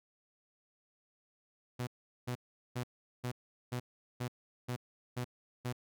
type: tone bursts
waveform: sawtooth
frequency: 123.47 Hz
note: B2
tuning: in tune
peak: -31 dBFS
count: 9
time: 1.79-5.728 s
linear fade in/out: 10 ms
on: 82 ms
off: 400 ms
effects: none